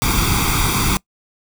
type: noise with comb filter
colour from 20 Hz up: pink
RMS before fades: -17 dBFS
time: 0.02-0.97 s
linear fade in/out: 0 ms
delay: 0.85 ms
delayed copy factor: +0.85
effects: noise-tail reverb RT60 0.1 s tail -23 dB re dry